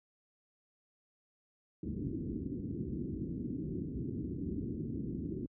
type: low-pass noise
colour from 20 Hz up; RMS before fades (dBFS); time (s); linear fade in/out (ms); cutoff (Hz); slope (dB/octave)
white; -38; 1.83-5.46; 2; 350; 48
effects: high-pass 60 Hz 12 dB/octave